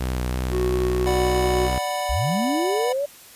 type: tone with vibrato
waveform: sawtooth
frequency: 62.7 Hz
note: B1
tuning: 27 cents sharp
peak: -19 dBFS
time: 0-1.79 s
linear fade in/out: 10 ms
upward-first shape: square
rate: 3 Hz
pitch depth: 19 cents each way
type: tone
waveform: triangle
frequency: 368 Hz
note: F#4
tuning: 9 cents flat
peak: -19 dBFS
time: 0.5-1.7 s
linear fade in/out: 50 ms
type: chord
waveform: square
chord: B minor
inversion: first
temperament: equal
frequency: 587.3 / 740 / 987.8 Hz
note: D5 / F#5 / B5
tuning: 0 / 0 / 0 cents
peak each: -29 / -27 / -31 dBFS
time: 1.06-2.93 s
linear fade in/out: 10 ms
type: linear sweep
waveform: sine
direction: up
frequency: 45.83 to 587.3 Hz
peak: -21 dBFS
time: 2.09-3.06 s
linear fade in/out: 10 ms
effects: white hiss -46 dBFS RMS until 3.35 s + resampled to 32000 Hz